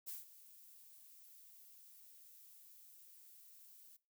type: noise with ADSR envelope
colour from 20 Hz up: violet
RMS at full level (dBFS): -45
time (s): 0.06-3.97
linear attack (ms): 27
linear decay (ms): 160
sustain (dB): -16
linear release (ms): 13
effects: noise-tail reverb RT60 0.3 s tail -20 dB re dry